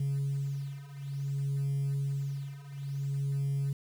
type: beating tone pair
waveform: sine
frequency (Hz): 138.59 / 139.16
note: C#3 / C#3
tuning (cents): 0 / +7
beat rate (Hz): 0.57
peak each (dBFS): -33 / -31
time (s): 0-3.73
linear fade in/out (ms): 5
effects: tanh soft clip ceiling -26 dBFS + 9-bit